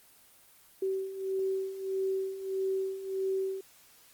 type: beating tone pair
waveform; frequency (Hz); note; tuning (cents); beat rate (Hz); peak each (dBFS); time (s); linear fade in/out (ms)
sine; 382.3 / 383.9; G4 / G4; -43 / -36; 1.6; -36 / -31; 0.82-3.61; 5
effects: white hiss -59 dBFS RMS until 4.13 s + Opus 24 kbps